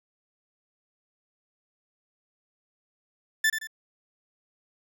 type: tone with echo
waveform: 40% pulse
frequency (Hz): 1760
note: A6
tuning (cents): 0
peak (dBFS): -19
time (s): 3.44-3.5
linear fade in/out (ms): 5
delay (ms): 86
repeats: 2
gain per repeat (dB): -8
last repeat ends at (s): 3.672
effects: none